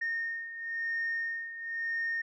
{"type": "beating tone pair", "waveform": "sine", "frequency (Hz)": [1836, 1836.98], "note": ["A#6", "A#6"], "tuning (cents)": [-27, -26], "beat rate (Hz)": 0.98, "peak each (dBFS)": [-37, -32], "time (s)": [0.01, 2.22], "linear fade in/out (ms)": 10, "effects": ["tanh soft clip ceiling -26 dBFS"]}